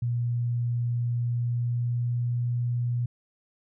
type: tone with pitch glide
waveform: sine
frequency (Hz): 119.8 to 120.91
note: A#2 to B2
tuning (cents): +48 to -36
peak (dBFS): -24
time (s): 0.02-3.06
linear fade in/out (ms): 5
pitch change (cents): +16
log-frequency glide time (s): 1.21-2.45
effects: none